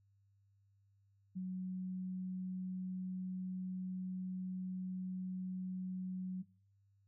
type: tone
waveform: sine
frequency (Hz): 185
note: F#3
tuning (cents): 0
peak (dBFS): -38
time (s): 1.35-6.43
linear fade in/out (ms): 20
effects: noise-tail reverb RT60 0.4 s tail -21 dB re dry + added 99 Hz sine -69 dBFS peak until 7.07 s